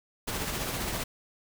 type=noise with tremolo; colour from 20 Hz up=pink; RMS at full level=-31 dBFS; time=0.27-1.04 s; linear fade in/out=10 ms; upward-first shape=triangle; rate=15 Hz; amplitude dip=40%; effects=none